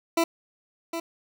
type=tone with echo; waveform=20% pulse; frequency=333.1 Hz; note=E4; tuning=18 cents sharp; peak=-15 dBFS; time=0.17-0.24 s; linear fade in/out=5 ms; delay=760 ms; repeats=1; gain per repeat=-9 dB; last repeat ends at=1 s; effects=none